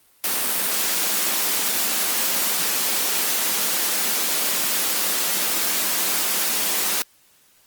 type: high-pass noise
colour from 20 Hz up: white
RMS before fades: -22 dBFS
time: 0.24-7.02 s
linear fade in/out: 0 ms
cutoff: 170 Hz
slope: 48 dB/octave
effects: white hiss -57 dBFS RMS until 7.66 s + Opus 32 kbps